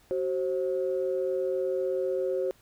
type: tone pair together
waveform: sine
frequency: 376 / 531.7 Hz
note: F#4 / C5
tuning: +28 / +28 cents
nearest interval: tritone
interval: 600 cents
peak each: -28 dBFS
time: 0.11-2.51 s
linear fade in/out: 0 ms
effects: tanh soft clip ceiling -18 dBFS + pink hiss -61 dBFS RMS until 2.61 s